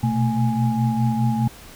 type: tone cluster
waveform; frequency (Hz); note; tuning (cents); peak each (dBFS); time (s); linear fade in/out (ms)
sine; 121.4 / 126.3 / 222.7 / 830; B2 / B2 / A3 / G#5; -29 / +39 / +21 / -1; -23 / -23 / -21 / -28; 0.03-1.48; 5
effects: pink hiss -43 dBFS RMS until 1.75 s